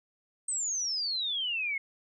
sine exponential sweep, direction down, 8390 to 2136 Hz, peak -29 dBFS, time 0.48-1.78 s, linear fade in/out 5 ms, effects none

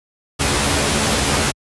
pink noise with comb filter, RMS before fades -17 dBFS, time 0.39-1.52 s, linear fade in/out 20 ms, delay 14 ms, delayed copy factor +0.95, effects high-pass 60 Hz 12 dB/octave + resampled to 24000 Hz

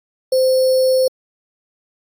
sine tone with sample-and-hold, 518 Hz, C5, 17 cents flat, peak -11 dBFS, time 0.32-1.08 s, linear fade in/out 5 ms, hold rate 4900 Hz, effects AAC 48 kbps

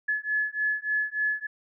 sine beating tone pair, 1709 / 1712.4 Hz, G#6 / A6, +49 / -47 cents, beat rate 3.4 Hz, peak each -28 dBFS, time 0.08-1.47 s, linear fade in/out 10 ms, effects none

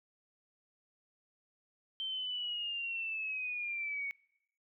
sine linear sweep, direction down, 3122 to 2217 Hz, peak -35 dBFS, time 2-4.11 s, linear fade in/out 0 ms, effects noise-tail reverb RT60 0.8 s tail -25 dB re dry

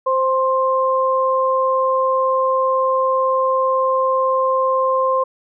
sine tone pair together, 523 / 1053 Hz, C5 / C6, -1 / +11 cents, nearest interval octave, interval 1212 cents, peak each -17 dBFS, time 0.06-5.24 s, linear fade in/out 10 ms, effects none

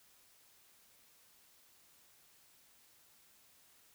silence, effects white hiss -66 dBFS RMS until 3.94 s

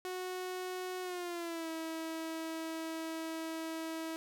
sawtooth tone with pitch glide, 367.4 to 323.6 Hz, F#4 to E4, -12 to -32 cents, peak -34 dBFS, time 0.05-4.16 s, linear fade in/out 0 ms, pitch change -220 cents, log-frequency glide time 1.02-1.69 s, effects none

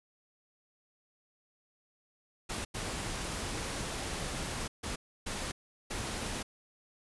pink noise bursts at uneven times, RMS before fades -37 dBFS, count 5, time 2.49-2.65 / 2.74-4.68 / 4.83-4.96 / 5.26-5.52 / 5.9-6.43 s, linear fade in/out 10 ms, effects resampled to 24000 Hz

